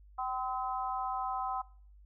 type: harmonic tone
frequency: 256.3 Hz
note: C4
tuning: 36 cents flat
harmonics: 3 / 4 / 5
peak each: -35 / -37 / -39 dBFS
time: 0.18-1.62 s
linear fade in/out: 10 ms
effects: noise-tail reverb RT60 0.5 s tail -23 dB re dry + added 50 Hz sine -54 dBFS peak until 2.05 s